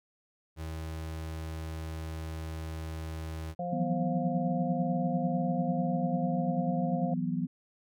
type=tone; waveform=35% pulse; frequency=80 Hz; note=D#2; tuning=49 cents sharp; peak=-34 dBFS; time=0.56-3.55 s; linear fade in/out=50 ms
type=harmonic tone; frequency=176 Hz; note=F3; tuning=14 cents sharp; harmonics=1 / 3 / 4; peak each=-36 / -37 / -35 dBFS; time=3.59-7.14 s; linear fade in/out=5 ms
type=chord; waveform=sine; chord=E suspended second; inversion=none; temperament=equal; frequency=164.81 / 185 / 246.9 Hz; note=E3 / F#3 / B3; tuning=0 / 0 / 0 cents; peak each=-33 dBFS; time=3.72-7.47 s; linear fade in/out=10 ms
effects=none